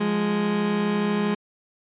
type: tone pair together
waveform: 30% pulse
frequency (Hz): 175.36 / 207.7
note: F3 / G#3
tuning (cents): +7 / 0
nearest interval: minor third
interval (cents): 293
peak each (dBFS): -27 / -19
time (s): 0-1.35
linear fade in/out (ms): 10
effects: resampled to 8000 Hz